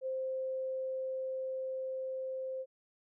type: tone with level ramp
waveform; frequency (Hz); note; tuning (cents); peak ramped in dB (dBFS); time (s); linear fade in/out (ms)
sine; 523.3; C5; 0; -33 to -36; 0.01-2.66; 50
effects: none